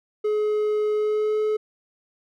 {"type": "tone with pitch glide", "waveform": "triangle", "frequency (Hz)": [423.7, 428.6], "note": ["G#4", "A4"], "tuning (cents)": [35, -45], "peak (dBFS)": -18, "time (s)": [0.24, 1.57], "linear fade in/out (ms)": 10, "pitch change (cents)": 20, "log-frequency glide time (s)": [0.93, 1.39], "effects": []}